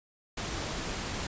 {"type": "noise", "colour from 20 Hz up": "pink", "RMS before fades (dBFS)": -35, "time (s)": [0.37, 1.27], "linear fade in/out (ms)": 5, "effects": ["resampled to 16000 Hz"]}